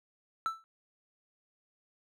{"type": "tone with exponential decay", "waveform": "triangle", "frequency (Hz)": 1325, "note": "E6", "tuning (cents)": 9, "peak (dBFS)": -24, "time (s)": [0.46, 0.64], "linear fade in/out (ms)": 0, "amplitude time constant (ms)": 39, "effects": []}